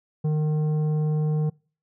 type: tone with tanh clipping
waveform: sine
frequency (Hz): 153.1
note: D#3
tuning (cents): -28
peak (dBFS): -22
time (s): 0.24-1.5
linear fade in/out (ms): 10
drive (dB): 9
effects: noise-tail reverb RT60 0.4 s tail -26 dB re dry